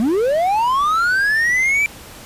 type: linear sweep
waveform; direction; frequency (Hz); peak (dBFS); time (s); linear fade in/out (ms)
triangle; up; 207.7 to 2349; -12; 0-1.86; 0
effects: pink hiss -38 dBFS RMS until 2.25 s + resampled to 32000 Hz